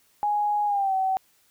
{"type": "tone with pitch glide", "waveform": "sine", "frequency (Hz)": [830.6, 761.7], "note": ["G#5", "G5"], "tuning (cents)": [0, -50], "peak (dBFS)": -21, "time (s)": [0.23, 1.17], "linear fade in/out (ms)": 0, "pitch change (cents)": -150, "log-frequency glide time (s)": [0.66, 0.94], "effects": ["white hiss -63 dBFS RMS until 1.5 s"]}